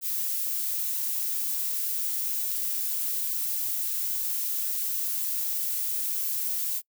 violet noise, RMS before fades -29 dBFS, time 0.01-6.82 s, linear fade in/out 50 ms, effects noise-tail reverb RT60 0.1 s tail -25 dB re dry

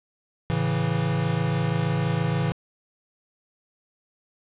square chord, A major, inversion none, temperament equal, 110 / 138.59 / 164.81 Hz, A2 / C#3 / E3, 0 / 0 / 0 cents, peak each -29 / -27 / -26 dBFS, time 0.5-2.52 s, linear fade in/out 0 ms, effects resampled to 8000 Hz + 9-bit

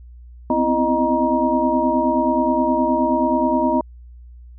sine tone cluster, 251.6 / 261.1 / 330.5 / 619 / 946 Hz, B3 / C4 / E4 / D#5 / A#5, +32 / -3 / +5 / -9 / +25 cents, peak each -23 / -22 / -23 / -21 / -20 dBFS, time 0.5-3.81 s, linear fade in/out 2 ms, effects added 60 Hz sine -38 dBFS peak until 4.58 s

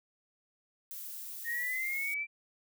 violet noise, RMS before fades -43 dBFS, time 0.91-2.14 s, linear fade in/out 0 ms
sine linear sweep, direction up, 1837 to 2355 Hz, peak -32 dBFS, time 1.44-2.27 s, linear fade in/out 50 ms
effects none

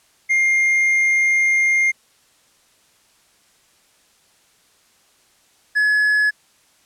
triangle tone pair in turn, 2117 / 1698.8 Hz, C7 / G#6, +20 / +39 cents, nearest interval major third, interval 381 cents, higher first, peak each -12 dBFS, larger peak neither, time 0.29-1.92 / 5.75-6.31 s, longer first, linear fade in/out 20 ms, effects white hiss -57 dBFS RMS until 6.85 s + low-pass 10000 Hz 12 dB/octave

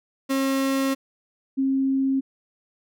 35% pulse / sine tone pair in turn, 269.8 / 268.5 Hz, C#4 / C4, -47 / +45 cents, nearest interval unison, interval 8 cents, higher first, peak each -19 dBFS, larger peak neither, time 0.29-0.95 / 1.57-2.21 s, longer first, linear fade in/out 20 ms, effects none

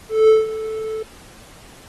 triangle tone with ADSR envelope, 438.3 Hz, A4, 7 cents flat, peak -5 dBFS, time 0.09-1.03 s, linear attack 200 ms, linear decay 170 ms, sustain -16 dB, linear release 7 ms, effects pink hiss -45 dBFS RMS until 1.88 s + AAC 32 kbps

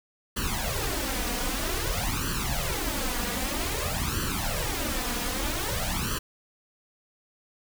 pink noise with flanger, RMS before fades -29 dBFS, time 0.36-6.19 s, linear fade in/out 10 ms, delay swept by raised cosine 0.67 to 4.17 ms, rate 0.52 Hz, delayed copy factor +0.85, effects none

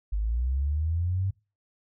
sine linear sweep, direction up, 49 to 98.2 Hz, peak -24 dBFS, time 0.12-1.31 s, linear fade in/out 10 ms, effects noise-tail reverb RT60 0.3 s tail -23 dB re dry

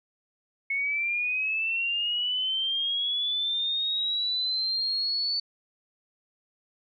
sine linear sweep, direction up, 2191 to 4500 Hz, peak -25 dBFS, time 0.7-5.4 s, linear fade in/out 5 ms, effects none

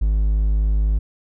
triangle tone, 52 Hz, G#1, 3 cents sharp, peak -13 dBFS, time 0.01-0.99 s, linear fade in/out 10 ms, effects none

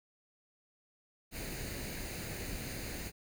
pink noise with comb filter, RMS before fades -41 dBFS, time 1.31-3.12 s, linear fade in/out 50 ms, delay 0.45 ms, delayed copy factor +0.6, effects none

